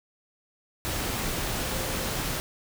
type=tone in noise; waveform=sine; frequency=523.3 Hz; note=C5; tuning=in tune; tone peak=-40 dBFS; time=1.63-2.08 s; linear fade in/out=0 ms; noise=pink; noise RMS=-30 dBFS; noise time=0.85-2.4 s; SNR=-13 dB; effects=none